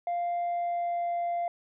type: tone with pitch glide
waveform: sine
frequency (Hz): 697 to 693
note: F5 to F5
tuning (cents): -4 to -14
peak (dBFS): -25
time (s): 0.07-1.48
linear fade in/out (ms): 2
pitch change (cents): -10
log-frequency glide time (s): 0.4-1.13
effects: tanh soft clip ceiling -26 dBFS